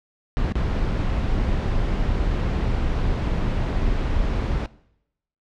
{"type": "noise with dropouts", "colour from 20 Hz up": "brown", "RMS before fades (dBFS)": -22, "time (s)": [0.37, 4.66], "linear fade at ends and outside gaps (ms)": 0, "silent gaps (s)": [0.522, 0.555], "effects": ["noise-tail reverb RT60 0.8 s tail -20 dB re dry", "low-pass 4000 Hz 12 dB/octave"]}